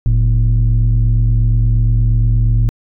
sine tone pair together, 45.65 / 114.1 Hz, F#1 / A#2, -23 / -37 cents, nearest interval octave + major third, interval 1586 cents, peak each -10 dBFS, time 0.06-2.69 s, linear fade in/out 0 ms, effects tanh soft clip ceiling -6 dBFS

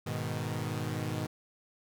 sawtooth chord, G# minor, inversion none, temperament equal, 103.83 / 123.47 / 155.56 Hz, G#2 / B2 / D#3, 0 / 0 / 0 cents, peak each -33 dBFS, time 0.06-1.27 s, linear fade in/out 10 ms, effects none

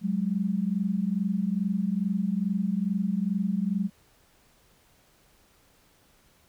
sine tone pair together, 185.34 / 207.7 Hz, F#3 / G#3, +3 / 0 cents, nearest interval major second, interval 197 cents, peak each -27 dBFS, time 0.01-3.9 s, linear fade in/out 50 ms, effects pink hiss -62 dBFS RMS until 6.48 s

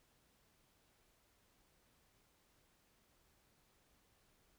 silence, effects pink hiss -74 dBFS RMS until 4.58 s

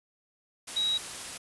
sine tone in noise, 3837 Hz, A#7, 49 cents sharp, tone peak -25 dBFS, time 0.76-0.98 s, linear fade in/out 10 ms, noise white, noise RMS -39 dBFS, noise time 0.67-1.38 s, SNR +11 dB, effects resampled to 24000 Hz

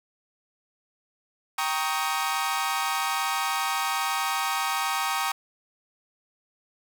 sawtooth chord, Eb dominant seventh, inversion first, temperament equal with one note detuned, 784 / 932.3 / 1108.7 / 1256.8 Hz, G5 / Bb5 / Db6 / Eb6, 0 / 0 / 0 / +17 cents, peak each -27 dBFS, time 1.58-5.32 s, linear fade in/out 5 ms, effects none

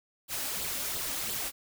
white noise with flanger, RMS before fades -34 dBFS, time 0.28-1.52 s, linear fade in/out 50 ms, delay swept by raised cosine 0.24 to 3.64 ms, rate 2.9 Hz, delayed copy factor +0.55, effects none

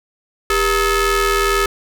sawtooth ring-modulated tone, 440 Hz, A4, in tune, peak -7 dBFS, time 0.5-1.66 s, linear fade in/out 2 ms, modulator 839 Hz, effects none

